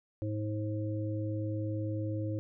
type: harmonic tone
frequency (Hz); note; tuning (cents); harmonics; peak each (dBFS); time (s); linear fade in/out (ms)
106.4; G#2; +42; 1 / 3 / 5; -33 / -37 / -41; 0.22-2.39; 0
effects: none